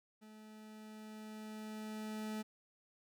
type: tone with level ramp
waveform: 40% pulse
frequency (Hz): 215.8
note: A3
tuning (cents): -33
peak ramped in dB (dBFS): -54 to -38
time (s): 0.21-2.43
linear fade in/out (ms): 20
effects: none